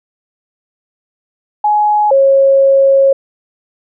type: tone pair in turn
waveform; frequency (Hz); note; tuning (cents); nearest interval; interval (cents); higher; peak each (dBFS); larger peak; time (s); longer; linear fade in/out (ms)
sine; 840 / 544.9; G#5 / C#5; +19 / -30; perfect fifth; 749; first; -8 / -5; second; 1.64-2.11 / 2.11-3.13; second; 5
effects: none